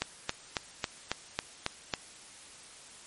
click train, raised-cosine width 0.2 ms, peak -11 dBFS, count 8, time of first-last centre 0.02-1.938 s, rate 3.65 Hz, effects white hiss -51 dBFS RMS until 3.06 s + MP3 48 kbps

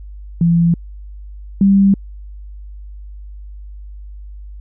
sine tone pair in turn, 169.6 / 196.68 Hz, E3 / G3, +50 / +6 cents, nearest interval minor third, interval 256 cents, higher second, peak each -9 / -7 dBFS, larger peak second, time 0.41-0.74 / 1.61-1.94 s, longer neither, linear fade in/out 2 ms, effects added 50 Hz sine -30 dBFS peak until 4.6 s

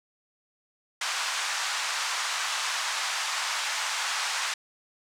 pink band-pass noise, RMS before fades -30 dBFS, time 1.01-4.54 s, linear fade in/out 5 ms, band 920 to 7900 Hz, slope 24 dB/octave, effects none

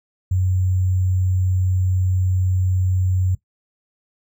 sine tone with sample-and-hold, 92.4 Hz, F#2, 2 cents flat, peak -16 dBFS, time 0.31-3.35 s, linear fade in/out 5 ms, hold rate 7350 Hz, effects noise-tail reverb RT60 0.1 s tail -17 dB re dry

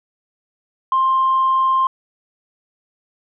sine tone, 1054 Hz, C6, 12 cents sharp, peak -12 dBFS, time 0.92-1.87 s, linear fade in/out 2 ms, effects tanh soft clip ceiling -9 dBFS

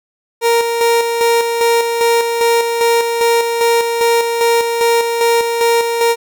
30% pulse tone with tremolo, 466.2 Hz, A#4, in tune, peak -7 dBFS, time 0.41-6.16 s, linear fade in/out 50 ms, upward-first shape square, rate 2.5 Hz, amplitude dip 45%, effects none

